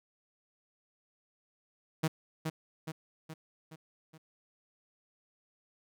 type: tone with echo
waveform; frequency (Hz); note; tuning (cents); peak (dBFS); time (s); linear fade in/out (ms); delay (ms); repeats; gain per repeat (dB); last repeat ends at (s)
sawtooth; 158.7; D#3; +35; -23; 2.03-2.08; 10; 420; 5; -5; 4.18
effects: none